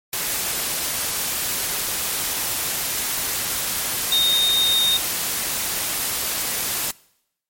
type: tone in noise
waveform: sine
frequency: 3693 Hz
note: A#7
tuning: 17 cents flat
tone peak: -15 dBFS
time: 4.12-4.97 s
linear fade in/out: 2 ms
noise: white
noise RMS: -24 dBFS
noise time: 0.13-6.91 s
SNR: +6 dB
effects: noise-tail reverb RT60 0.8 s tail -23 dB re dry + MP3 64 kbps